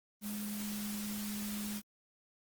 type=tone in noise; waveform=sine; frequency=208.2 Hz; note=G#3; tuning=5 cents sharp; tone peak=-38 dBFS; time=0.21-1.82 s; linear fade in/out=50 ms; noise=white; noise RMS=-44 dBFS; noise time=0.21-1.82 s; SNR=+3 dB; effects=Opus 24 kbps